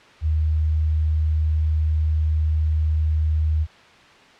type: tone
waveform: sine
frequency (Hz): 77.78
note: D#2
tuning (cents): 0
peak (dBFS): -17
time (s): 0.21-3.67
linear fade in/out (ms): 50
effects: white hiss -48 dBFS RMS until 4.39 s + low-pass 3000 Hz 12 dB/octave